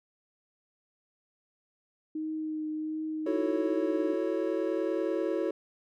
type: tone with vibrato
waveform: sine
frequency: 311.1 Hz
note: D#4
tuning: in tune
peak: -31 dBFS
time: 2.15-4.14 s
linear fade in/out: 5 ms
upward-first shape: triangle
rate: 1.4 Hz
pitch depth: 16 cents each way
type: chord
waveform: triangle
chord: F# minor seventh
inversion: third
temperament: equal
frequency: 329.6 / 370 / 440 / 554.4 Hz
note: E4 / F#4 / A4 / C#5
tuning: 0 / 0 / 0 / 0 cents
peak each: -30 / -31 / -32 / -32 dBFS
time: 3.26-5.51 s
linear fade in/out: 5 ms
effects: none